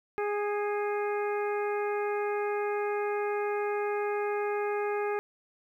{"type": "harmonic tone with a mistuned harmonic", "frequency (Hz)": 412.8, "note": "G#4", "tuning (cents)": -10, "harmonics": [1, 2, 3, 4, 5, 6], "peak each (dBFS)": [-29, -35, -39, -41, -43, -45], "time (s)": [0.18, 5.19], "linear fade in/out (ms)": 0, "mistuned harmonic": 5, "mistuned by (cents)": 37, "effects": ["11-bit"]}